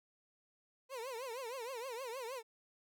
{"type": "tone with vibrato", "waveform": "30% pulse", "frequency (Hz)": 493.9, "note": "B4", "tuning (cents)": 0, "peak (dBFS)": -39, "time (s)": [0.89, 2.43], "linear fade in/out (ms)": 50, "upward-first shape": "triangle", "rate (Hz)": 6.4, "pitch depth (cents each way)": 210, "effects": []}